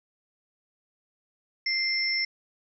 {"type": "tone pair together", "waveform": "sine", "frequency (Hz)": [2093, 5349], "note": ["C7", "E8"], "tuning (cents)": [0, 24], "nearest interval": "octave + major third", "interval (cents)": 1624, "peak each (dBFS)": -27, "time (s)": [1.66, 2.25], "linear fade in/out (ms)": 5, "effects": []}